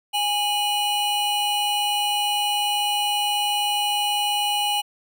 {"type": "tone pair together", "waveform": "square", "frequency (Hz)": [825.6, 2942], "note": ["G#5", "F#7"], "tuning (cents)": [-10, -11], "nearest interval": "octave + minor seventh", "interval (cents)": 2199, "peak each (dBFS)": -24, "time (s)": [0.13, 4.82], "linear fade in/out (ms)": 20, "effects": []}